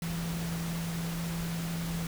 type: tone in noise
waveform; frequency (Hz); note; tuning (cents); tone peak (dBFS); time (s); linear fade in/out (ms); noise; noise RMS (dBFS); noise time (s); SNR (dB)
sine; 167.4; E3; +27; -32; 0.02-2.07; 2; pink; -40; 0.02-2.07; +5
effects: none